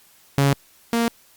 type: tone pair in turn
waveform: sawtooth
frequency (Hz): 139.5 / 232.6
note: C#3 / A#3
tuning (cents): +11 / -4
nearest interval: major sixth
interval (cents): 885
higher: second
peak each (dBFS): -11 / -14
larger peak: first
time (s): 0.38-0.53 / 0.93-1.08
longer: neither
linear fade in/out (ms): 0
effects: white hiss -54 dBFS RMS until 1.36 s + Opus 48 kbps